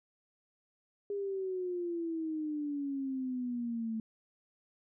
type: exponential sweep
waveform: sine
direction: down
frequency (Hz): 407.7 to 220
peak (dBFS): -33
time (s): 1.1-4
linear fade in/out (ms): 2
effects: none